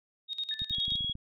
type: tone with tremolo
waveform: sine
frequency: 3729 Hz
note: A#7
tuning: in tune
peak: -30 dBFS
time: 0.28-1 s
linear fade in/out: 50 ms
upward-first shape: square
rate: 9.6 Hz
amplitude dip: 80%
type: tone with exponential decay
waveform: sine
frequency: 1760 Hz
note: A6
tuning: in tune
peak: -40 dBFS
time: 0.51-0.97 s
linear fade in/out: 1 ms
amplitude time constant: 99 ms
type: clicks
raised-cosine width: 5 ms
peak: -30 dBFS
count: 10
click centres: 0.619 / 0.709 / 0.784 / 0.881 / 0.921 / 0.954 / 1.008 / 1.046 / 1.097 / 1.154 s
type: tone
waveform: sine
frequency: 3322 Hz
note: G#7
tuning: in tune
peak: -30 dBFS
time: 0.72-1.13 s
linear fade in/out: 10 ms
effects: none